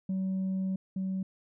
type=tone pair in turn; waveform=sine; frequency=189.6 / 189.6 Hz; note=F#3 / F#3; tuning=+43 / +43 cents; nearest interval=unison; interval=0 cents; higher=neither; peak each=-26 / -28 dBFS; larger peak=first; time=0.09-0.76 / 0.96-1.23 s; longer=first; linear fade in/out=5 ms; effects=tanh soft clip ceiling -27 dBFS